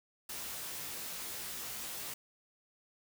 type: noise with comb filter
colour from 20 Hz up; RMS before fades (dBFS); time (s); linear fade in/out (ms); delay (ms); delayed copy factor
white; -42; 0.29-2.14; 5; 18; +0.85
effects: none